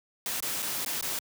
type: noise with dropouts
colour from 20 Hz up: white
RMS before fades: -32 dBFS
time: 0.26-1.19 s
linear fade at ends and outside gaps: 1 ms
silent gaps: 0.403-0.425 / 0.622-0.626 / 0.848-0.861 / 1.011-1.025 s
effects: high-pass 100 Hz 12 dB/octave